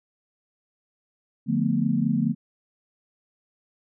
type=chord; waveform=sine; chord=B half-diminished seventh; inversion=first; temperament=just; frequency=148.16 / 177.8 / 222.2 / 246.9 Hz; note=D3 / F3 / A3 / B3; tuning=+16 / +31 / +17 / 0 cents; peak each=-27 / -27 / -24 / -26 dBFS; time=1.46-2.35 s; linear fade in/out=50 ms; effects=none